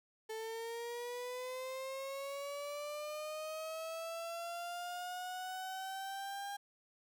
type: linear sweep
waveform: 35% pulse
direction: up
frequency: 438 to 807 Hz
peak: -39 dBFS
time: 0.29-6.57 s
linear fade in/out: 10 ms
effects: none